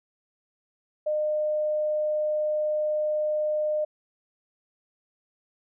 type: tone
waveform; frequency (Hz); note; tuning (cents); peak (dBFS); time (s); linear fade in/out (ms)
sine; 608; D#5; -40; -23; 1.06-3.85; 10
effects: none